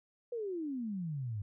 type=exponential sweep; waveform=sine; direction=down; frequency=493.9 to 98 Hz; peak=-35 dBFS; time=0.32-1.42 s; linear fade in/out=5 ms; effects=none